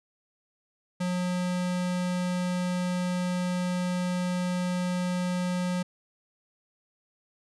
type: tone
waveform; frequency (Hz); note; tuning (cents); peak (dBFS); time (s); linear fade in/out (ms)
square; 180; F#3; -47; -27; 1-5.83; 10
effects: resampled to 24000 Hz